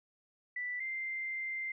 sine tone pair in turn, 1975.5 / 2089 Hz, B6 / C7, 0 / -3 cents, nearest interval minor second, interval 97 cents, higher second, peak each -35 / -35 dBFS, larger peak neither, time 0.56-0.8 / 0.8-1.72 s, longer second, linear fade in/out 5 ms, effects none

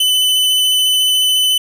45% pulse tone with vibrato, 3014 Hz, F#7, 31 cents sharp, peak -11 dBFS, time 0-1.58 s, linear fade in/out 5 ms, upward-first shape sine, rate 14 Hz, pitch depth 11 cents each way, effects none

